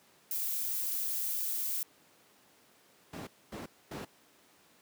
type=noise; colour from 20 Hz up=violet; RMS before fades=-34 dBFS; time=0.31-1.83 s; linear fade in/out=2 ms
type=noise bursts; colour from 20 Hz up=brown; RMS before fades=-34 dBFS; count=3; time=3.13-4.05 s; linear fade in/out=5 ms; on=140 ms; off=250 ms
effects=pink hiss -63 dBFS RMS until 4.81 s + high-pass 200 Hz 12 dB/octave